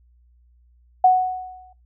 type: tone with exponential decay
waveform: sine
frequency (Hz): 740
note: F#5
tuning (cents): 0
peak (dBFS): -8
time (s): 1.04-1.73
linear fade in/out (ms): 5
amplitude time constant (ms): 150
effects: noise-tail reverb RT60 0.2 s tail -21 dB re dry + added 60 Hz sine -53 dBFS peak until 1.85 s